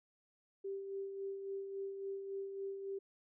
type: tone with tremolo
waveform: sine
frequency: 392 Hz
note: G4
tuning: in tune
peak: -38 dBFS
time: 0.64-2.99 s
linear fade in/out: 10 ms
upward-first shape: sine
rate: 3.6 Hz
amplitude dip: 45%
effects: none